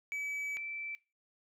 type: tone pair in turn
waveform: triangle / sine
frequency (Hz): 2290 / 2327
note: D7 / D7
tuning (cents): -44 / -17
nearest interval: unison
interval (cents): 27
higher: second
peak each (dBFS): -33 / -38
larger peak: first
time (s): 0.12-0.57 / 0.57-0.95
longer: first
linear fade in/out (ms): 0
effects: noise-tail reverb RT60 0.3 s tail -21 dB re dry